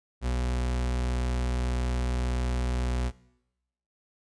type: tone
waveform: 40% pulse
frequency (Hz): 61.74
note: B1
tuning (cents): 0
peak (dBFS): -25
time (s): 0.21-3.12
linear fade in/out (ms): 50
effects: noise-tail reverb RT60 0.9 s tail -21 dB re dry + resampled to 22050 Hz